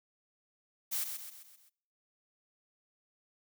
blue noise with echo, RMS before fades -34 dBFS, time 0.91-1.05 s, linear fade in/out 20 ms, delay 130 ms, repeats 5, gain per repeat -6 dB, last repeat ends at 1.7 s, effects noise-tail reverb RT60 0.7 s tail -25 dB re dry

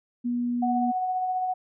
sine tone, 242 Hz, B3, 35 cents flat, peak -24 dBFS, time 0.24-0.92 s, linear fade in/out 20 ms
sine tone with tremolo, 740 Hz, F#5, in tune, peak -23 dBFS, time 0.62-1.54 s, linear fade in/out 10 ms, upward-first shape sine, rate 15 Hz, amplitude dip 30%
effects none

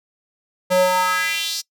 square tone with high-pass filter sweep, 182.8 Hz, F#3, 21 cents flat, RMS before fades -19 dBFS, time 0.7-1.62 s, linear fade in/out 20 ms, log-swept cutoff 400 to 5400 Hz, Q 3.1, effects noise-tail reverb RT60 0.1 s tail -22 dB re dry

